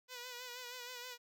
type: tone with vibrato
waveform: 5% pulse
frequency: 493.9 Hz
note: B4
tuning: in tune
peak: -34 dBFS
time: 0.08-1.18 s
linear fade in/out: 50 ms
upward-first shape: sine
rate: 6.3 Hz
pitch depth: 46 cents each way
effects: none